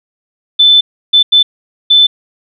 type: tone bursts at uneven times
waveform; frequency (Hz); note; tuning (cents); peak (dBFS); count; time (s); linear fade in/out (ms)
sine; 3520; A7; 0; -3; 4; 0.59-0.81 / 1.13-1.23 / 1.32-1.43 / 1.9-2.07; 10
effects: none